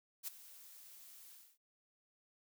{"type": "noise with ADSR envelope", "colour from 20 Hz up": "blue", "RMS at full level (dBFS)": -40, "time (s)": [0.23, 1.58], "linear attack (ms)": 46, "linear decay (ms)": 11, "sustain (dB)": -17, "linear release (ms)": 260, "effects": []}